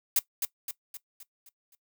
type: noise with echo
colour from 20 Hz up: blue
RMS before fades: -23 dBFS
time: 0.16-0.19 s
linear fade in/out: 2 ms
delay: 260 ms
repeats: 6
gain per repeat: -6 dB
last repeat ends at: 1.75 s
effects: noise-tail reverb RT60 0.1 s tail -18 dB re dry